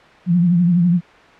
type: tone with vibrato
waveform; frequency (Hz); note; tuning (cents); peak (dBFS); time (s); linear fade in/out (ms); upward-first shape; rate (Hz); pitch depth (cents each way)
sine; 174.61; F3; 0; -11; 0.26-1.01; 50; triangle; 12; 82
effects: white hiss -44 dBFS RMS until 1.39 s + low-pass 2000 Hz 12 dB/octave